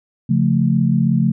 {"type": "chord", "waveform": "sine", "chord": "Db augmented", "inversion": "none", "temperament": "equal with one note detuned", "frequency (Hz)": [138.59, 174.61, 220.6], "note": ["Db3", "F3", "A3"], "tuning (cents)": [0, 0, 5], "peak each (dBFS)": -17, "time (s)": [0.29, 1.32], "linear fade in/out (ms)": 10, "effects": []}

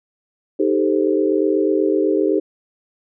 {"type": "chord", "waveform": "sine", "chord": "A half-diminished seventh", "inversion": "second", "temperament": "equal", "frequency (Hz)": [311.1, 392, 440, 523.3], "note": ["Eb4", "G4", "A4", "C5"], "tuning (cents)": [0, 0, 0, 0], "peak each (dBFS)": [-19, -18, -21, -24], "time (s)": [0.59, 2.4], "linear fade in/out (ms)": 10, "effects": []}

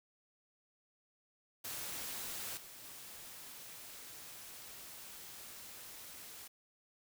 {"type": "noise with level steps", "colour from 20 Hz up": "white", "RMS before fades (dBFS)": [-43, -53, -51], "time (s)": [1.64, 6.48], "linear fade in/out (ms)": 10, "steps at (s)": [2.57, 2.84], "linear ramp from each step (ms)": 2, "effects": []}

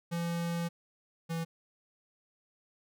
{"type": "tone pair in turn", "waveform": "square", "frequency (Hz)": [170, 165.26], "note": ["F3", "E3"], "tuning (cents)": [-46, 5], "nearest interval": "unison", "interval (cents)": 49, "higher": "first", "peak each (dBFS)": [-32, -33], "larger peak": "first", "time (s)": [[0.11, 0.69], [1.29, 1.45]], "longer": "first", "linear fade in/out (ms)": 20, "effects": []}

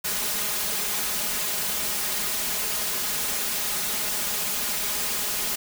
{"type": "noise with comb filter", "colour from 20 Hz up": "white", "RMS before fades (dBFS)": -27, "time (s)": [0.04, 5.56], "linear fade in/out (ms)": 10, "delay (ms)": 4.8, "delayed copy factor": 0.75, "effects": []}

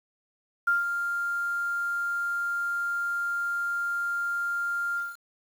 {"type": "tone with ADSR envelope", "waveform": "sine", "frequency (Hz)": 1396.9, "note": "F6", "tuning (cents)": 0, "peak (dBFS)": -19, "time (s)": [0.67, 5.17], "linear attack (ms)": 8, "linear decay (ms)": 160, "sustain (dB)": -7, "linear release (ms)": 200, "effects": ["8-bit"]}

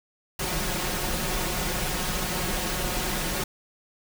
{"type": "noise with comb filter", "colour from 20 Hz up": "pink", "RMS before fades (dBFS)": -28, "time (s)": [0.39, 3.44], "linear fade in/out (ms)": 5, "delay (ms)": 5.5, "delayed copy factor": 0.6, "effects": []}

